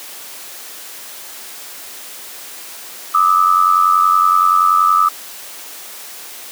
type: tone pair together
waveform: sine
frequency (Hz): 1194 / 1284.6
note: D6 / E6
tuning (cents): +28 / -45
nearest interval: minor second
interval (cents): 127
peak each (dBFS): -12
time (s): 3.14-5.09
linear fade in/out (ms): 10
effects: white hiss -33 dBFS RMS until 6.51 s + high-pass 300 Hz 12 dB/octave